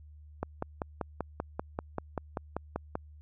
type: click train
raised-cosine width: 1 ms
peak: -18 dBFS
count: 14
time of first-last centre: 0.43-2.954 s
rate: 5.15 Hz
effects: added 75 Hz sine -49 dBFS peak until 3.21 s